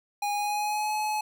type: tone with pitch glide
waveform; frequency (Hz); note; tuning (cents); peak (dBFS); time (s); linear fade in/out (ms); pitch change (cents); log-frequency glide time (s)
square; 821 to 852.4; G#5 to G#5; -20 to +45; -27; 0.22-1.21; 5; +65; 0.33-0.92
effects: none